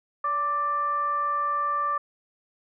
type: tone with frequency modulation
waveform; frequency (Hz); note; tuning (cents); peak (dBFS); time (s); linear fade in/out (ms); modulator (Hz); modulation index
sine; 1174.7; D6; 0; -23; 0.24-1.98; 5; 602; 0.36
effects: none